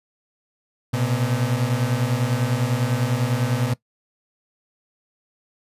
35% pulse beating tone pair, 118.1 / 128.1 Hz, A#2 / C3, +23 / -36 cents, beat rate 10 Hz, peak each -21 dBFS, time 0.93-3.74 s, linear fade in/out 10 ms, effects noise-tail reverb RT60 0.1 s tail -19 dB re dry + resampled to 32000 Hz

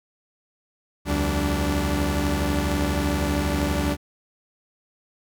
sawtooth tone cluster, 71.9 / 84.3 / 191.7 / 291.3 Hz, D2 / E2 / G3 / D4, -36 / +39 / -38 / -14 cents, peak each -21 / -26 / -25 / -22 dBFS, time 1.05-3.97 s, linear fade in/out 50 ms, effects none

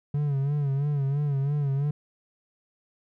triangle tone with vibrato, 141.7 Hz, C#3, 38 cents sharp, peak -21 dBFS, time 0.14-1.91 s, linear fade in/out 5 ms, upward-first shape sine, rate 3 Hz, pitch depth 76 cents each way, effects none

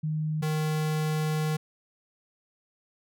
sine / square tone pair in turn, 154.8 / 154.8 Hz, D#3 / D#3, -9 / -9 cents, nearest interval unison, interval 0 cents, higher neither, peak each -26 dBFS, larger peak neither, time 0.03-0.42 / 0.42-1.57 s, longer second, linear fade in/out 10 ms, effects none

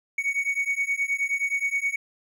triangle beating tone pair, 2228 / 2237.5 Hz, C#7 / C#7, +8 / +16 cents, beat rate 9.5 Hz, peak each -25 dBFS, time 0.18-1.96 s, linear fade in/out 5 ms, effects none

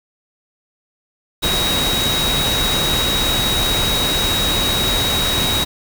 sine tone in noise, 3809 Hz, A#7, 37 cents sharp, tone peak -18 dBFS, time 1.42-5.65 s, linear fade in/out 20 ms, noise pink, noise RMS -20 dBFS, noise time 1.42-5.65 s, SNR -1 dB, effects none

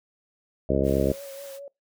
harmonic tone, 68.1 Hz, C#2, 30 cents flat, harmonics 1 / 2 / 3 / 4 / 5 / 6 / 7 / 8 / 9, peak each -29 / -29 / -29 / -29 / -29 / -29 / -29 / -29 / -29 dBFS, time 0.69-1.12 s, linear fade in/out 5 ms
white high-pass noise, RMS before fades -46 dBFS, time 0.83-1.6 s, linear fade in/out 50 ms, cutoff 440 Hz, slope 12 dB/octave
sine tone with vibrato, 554.4 Hz, C#5, in tune, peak -37 dBFS, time 0.97-1.68 s, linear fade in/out 2 ms, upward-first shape triangle, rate 4.9 Hz, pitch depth 38 cents each way
effects noise-tail reverb RT60 0.2 s tail -23 dB re dry

